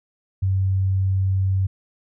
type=tone; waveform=sine; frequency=95.5 Hz; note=G2; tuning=45 cents flat; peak=-17 dBFS; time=0.42-1.67 s; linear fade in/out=10 ms; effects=none